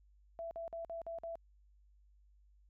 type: tone bursts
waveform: sine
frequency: 667 Hz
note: E5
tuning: 20 cents sharp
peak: -40 dBFS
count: 6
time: 0.39-1.355 s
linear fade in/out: 0 ms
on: 120 ms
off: 49 ms
effects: added 50 Hz sine -63 dBFS peak until 2.69 s